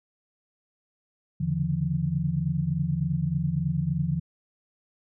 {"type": "tone cluster", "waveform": "sine", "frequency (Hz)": [81.7, 137.6, 146.8, 170.2], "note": ["E2", "C#3", "D3", "F3"], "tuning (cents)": [-15, -12, 0, -44], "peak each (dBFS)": [-35, -34, -27, -27], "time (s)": [1.4, 4.2], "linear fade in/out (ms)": 10, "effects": []}